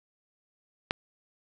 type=click; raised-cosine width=0.3 ms; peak=-10 dBFS; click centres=0.909 s; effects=none